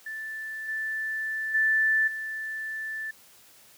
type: tone with level steps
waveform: sine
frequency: 1760 Hz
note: A6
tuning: in tune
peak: -33 / -28 / -20 / -31 dBFS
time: 0.06-3.11 s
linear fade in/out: 5 ms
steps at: 0.68 / 1.54 / 2.07 s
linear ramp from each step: 10 ms
effects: white hiss -55 dBFS RMS until 3.77 s + high-pass 60 Hz 12 dB/octave